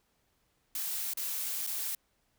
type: noise with dropouts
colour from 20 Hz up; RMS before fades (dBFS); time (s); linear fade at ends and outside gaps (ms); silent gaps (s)
blue; -35; 0.75-1.95; 2; 1.136-1.172 / 1.666-1.672
effects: pink hiss -74 dBFS RMS until 2.38 s